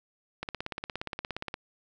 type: click train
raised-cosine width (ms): 0.3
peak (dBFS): -18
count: 20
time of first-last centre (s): 0.43-1.541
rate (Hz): 17.1
effects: none